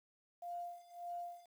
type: tone with tremolo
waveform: sine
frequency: 698.5 Hz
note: F5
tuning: in tune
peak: -40 dBFS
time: 0.42-1.46 s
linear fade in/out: 5 ms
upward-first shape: sine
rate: 1.7 Hz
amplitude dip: 90%
effects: 11-bit